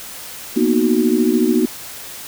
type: chord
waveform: sine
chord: B major seventh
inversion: third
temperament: equal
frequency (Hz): 233.1 / 246.9 / 311.1 / 370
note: A#3 / B3 / D#4 / F#4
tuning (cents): 0 / 0 / 0 / 0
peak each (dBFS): -18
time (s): 0.56-1.66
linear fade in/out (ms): 10
effects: white hiss -33 dBFS RMS until 2.27 s